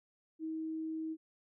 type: tone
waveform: sine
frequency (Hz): 318.6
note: D#4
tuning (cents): +41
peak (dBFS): -36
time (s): 0.39-1.17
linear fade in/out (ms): 50
effects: none